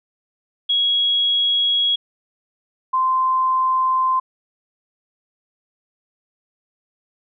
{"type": "tone pair in turn", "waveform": "sine", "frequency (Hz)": [3320, 1038.5], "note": ["G#7", "C6"], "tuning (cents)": [-1, -13], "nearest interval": "octave + minor sixth", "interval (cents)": 2012, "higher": "first", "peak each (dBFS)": -15, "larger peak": "neither", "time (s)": [[0.69, 1.96], [2.93, 4.2]], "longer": "neither", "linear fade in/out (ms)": 10, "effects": []}